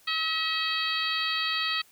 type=harmonic tone; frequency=642 Hz; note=E5; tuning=46 cents flat; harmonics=2 / 3 / 4 / 5 / 6 / 7; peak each=-33 / -33 / -33 / -33 / -33 / -33 dBFS; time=0.07-1.82 s; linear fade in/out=10 ms; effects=white hiss -59 dBFS RMS until 1.91 s